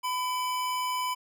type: tone pair together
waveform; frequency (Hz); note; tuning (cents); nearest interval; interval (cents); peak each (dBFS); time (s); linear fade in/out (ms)
square; 1003.4 / 2300; B5 / D7; +27 / -37; octave + major second; 1436; -29 / -39; 0.03-1.15; 20
effects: none